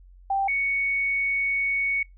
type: tone pair in turn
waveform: sine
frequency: 784 / 2225 Hz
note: G5 / C#7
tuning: 0 / +6 cents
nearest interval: octave + tritone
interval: 1806 cents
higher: second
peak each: -21 / -22 dBFS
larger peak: first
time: 0.3-0.48 / 0.48-2.03 s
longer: second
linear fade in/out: 5 ms
effects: noise-tail reverb RT60 0.2 s tail -26 dB re dry + added 45 Hz sine -47 dBFS peak until 2.17 s